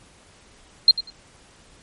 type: tone with echo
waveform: sine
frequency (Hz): 4186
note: C8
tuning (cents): 0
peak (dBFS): -7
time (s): 0.88-0.91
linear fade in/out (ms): 2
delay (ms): 96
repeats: 2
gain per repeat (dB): -15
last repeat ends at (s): 1.102
effects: pink hiss -52 dBFS RMS until 1.82 s + MP3 48 kbps